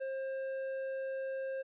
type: tone with hard clipping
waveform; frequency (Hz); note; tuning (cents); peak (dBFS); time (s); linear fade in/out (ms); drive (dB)
triangle; 533; C5; +32; -37; 0-1.63; 20; 10
effects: resampled to 8000 Hz